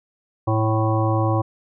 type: harmonic tone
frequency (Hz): 110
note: A2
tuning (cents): 0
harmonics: 1 / 3 / 5 / 7 / 9 / 10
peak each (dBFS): -19 / -24 / -26 / -27 / -29 / -29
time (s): 0.47-1.42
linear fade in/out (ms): 10
effects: none